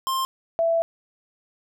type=tone pair in turn; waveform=square / sine; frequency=1055 / 664.6 Hz; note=C6 / E5; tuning=+14 / +14 cents; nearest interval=minor sixth; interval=800 cents; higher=first; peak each=-23 / -18 dBFS; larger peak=second; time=0.07-0.25 / 0.59-0.82 s; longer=second; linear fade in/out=0 ms; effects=none